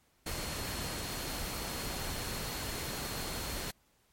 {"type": "tone in noise", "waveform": "sine", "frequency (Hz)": 4280, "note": "C8", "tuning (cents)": 38, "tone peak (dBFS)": -47, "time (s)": [0.26, 3.71], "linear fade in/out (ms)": 5, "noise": "pink", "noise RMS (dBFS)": -38, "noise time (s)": [0.26, 3.71], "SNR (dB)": -12, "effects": ["pink hiss -70 dBFS RMS until 4.12 s", "MP3 64 kbps"]}